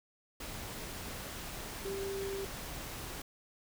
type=tone in noise; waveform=sine; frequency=392 Hz; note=G4; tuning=in tune; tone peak=-36 dBFS; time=1.85-2.45 s; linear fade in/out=5 ms; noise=pink; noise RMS=-43 dBFS; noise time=0.4-3.22 s; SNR=+4 dB; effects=none